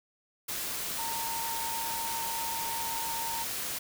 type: tone in noise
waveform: sine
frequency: 916 Hz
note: A#5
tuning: 31 cents flat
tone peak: -35 dBFS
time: 0.98-3.44 s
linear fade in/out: 10 ms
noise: white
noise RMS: -35 dBFS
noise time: 0.48-3.79 s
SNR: -3 dB
effects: none